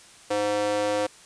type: tone with high-pass filter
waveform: square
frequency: 103.83 Hz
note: G#2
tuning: in tune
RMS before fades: -25 dBFS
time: 0.3-1.07 s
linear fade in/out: 10 ms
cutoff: 470 Hz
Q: 3
effects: white hiss -50 dBFS RMS until 1.25 s + resampled to 22050 Hz